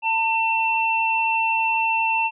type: tone pair together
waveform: sine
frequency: 899 / 2694 Hz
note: A5 / E7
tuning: +37 / +37 cents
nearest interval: octave + perfect fifth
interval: 1900 cents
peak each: -21 dBFS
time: 0.02-2.31 s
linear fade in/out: 50 ms
effects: none